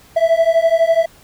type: beating tone pair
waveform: triangle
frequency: 654 / 666 Hz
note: E5 / E5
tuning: -14 / +18 cents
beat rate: 12 Hz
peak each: -12 dBFS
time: 0.16-1.06 s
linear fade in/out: 10 ms
effects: pink hiss -47 dBFS RMS until 1.23 s